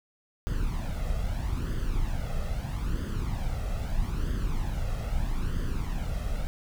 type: noise with flanger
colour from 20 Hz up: brown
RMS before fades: -29 dBFS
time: 0.47-6.47 s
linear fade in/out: 0 ms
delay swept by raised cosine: 0.62 to 1.56 ms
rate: 0.78 Hz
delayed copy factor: +0.65
effects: none